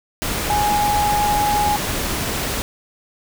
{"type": "tone in noise", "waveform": "sine", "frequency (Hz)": 830.6, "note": "G#5", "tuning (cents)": 0, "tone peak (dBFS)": -16, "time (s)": [0.5, 1.76], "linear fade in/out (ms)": 0, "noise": "pink", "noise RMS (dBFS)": -23, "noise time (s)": [0.22, 2.62], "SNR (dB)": 4, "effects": []}